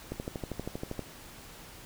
click train, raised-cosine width 2 ms, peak -21 dBFS, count 12, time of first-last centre 0.12-0.993 s, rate 12.6 Hz, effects pink hiss -49 dBFS RMS until 1.85 s

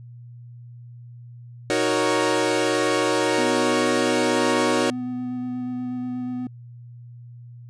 sawtooth chord, D# minor seventh, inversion none, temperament equal, 311.1 / 370 / 466.2 / 554.4 Hz, D#4 / F#4 / A#4 / C#5, 0 / 0 / 0 / 0 cents, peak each -21 dBFS, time 1.7-4.9 s, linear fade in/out 0 ms
triangle tone with vibrato, 250 Hz, B3, 21 cents sharp, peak -24 dBFS, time 3.38-6.47 s, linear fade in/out 2 ms, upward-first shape square, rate 8.3 Hz, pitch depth 8 cents each way
effects added 120 Hz sine -39 dBFS peak until 7.69 s + resampled to 22050 Hz

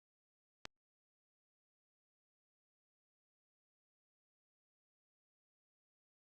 click, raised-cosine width 0.2 ms, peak -24 dBFS, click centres 0.654 s, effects Opus 48 kbps

